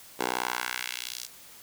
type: tone with high-pass filter sweep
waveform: 10% pulse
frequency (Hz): 61.4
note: B1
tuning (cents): -9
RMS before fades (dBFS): -33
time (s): 0.19-1.27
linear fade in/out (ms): 10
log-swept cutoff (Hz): 480 to 5400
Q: 1.3
effects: white hiss -50 dBFS RMS until 1.62 s